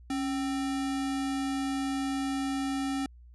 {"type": "tone with sample-and-hold", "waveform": "sine", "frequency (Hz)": 274.7, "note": "C#4", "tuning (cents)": -16, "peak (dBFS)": -28, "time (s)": [0.1, 3.06], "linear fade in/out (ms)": 2, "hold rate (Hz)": 1050, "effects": ["added 60 Hz sine -49 dBFS peak until 3.34 s", "resampled to 24000 Hz"]}